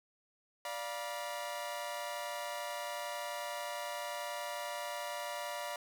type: chord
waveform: sawtooth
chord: B diminished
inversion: first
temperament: equal with one note detuned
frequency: 587.3 / 698.5 / 965.2 Hz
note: D5 / F5 / B5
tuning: 0 / 0 / -40 cents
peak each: -38 / -40 / -39 dBFS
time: 0.65-5.76 s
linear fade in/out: 2 ms
effects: none